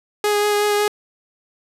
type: tone with vibrato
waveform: sawtooth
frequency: 414.8 Hz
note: G#4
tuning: 2 cents flat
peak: -12 dBFS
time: 0.24-0.88 s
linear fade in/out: 2 ms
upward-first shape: sine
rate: 5.4 Hz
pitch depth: 12 cents each way
effects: resampled to 32000 Hz + 7-bit